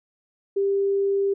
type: tone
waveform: sine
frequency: 395.8 Hz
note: G4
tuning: 17 cents sharp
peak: -19 dBFS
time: 0.56-1.34 s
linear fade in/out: 10 ms
effects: none